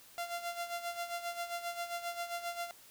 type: tone with tremolo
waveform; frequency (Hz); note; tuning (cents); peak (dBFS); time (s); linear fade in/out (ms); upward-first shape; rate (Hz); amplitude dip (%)
sawtooth; 691; F5; -19; -31; 0.18-2.71; 0; sine; 7.5; 70
effects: white hiss -58 dBFS RMS until 2.9 s